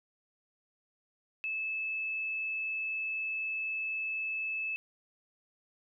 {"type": "tone", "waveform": "sine", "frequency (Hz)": 2612, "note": "E7", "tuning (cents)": -17, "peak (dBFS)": -32, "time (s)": [1.44, 4.76], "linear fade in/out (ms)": 0, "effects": []}